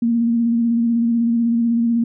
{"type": "tone with vibrato", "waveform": "sine", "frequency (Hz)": 233.1, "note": "A#3", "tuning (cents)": 0, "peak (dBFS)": -14, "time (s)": [0.02, 2.04], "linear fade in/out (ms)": 5, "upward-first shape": "square", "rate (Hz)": 16, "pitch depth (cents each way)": 23, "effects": []}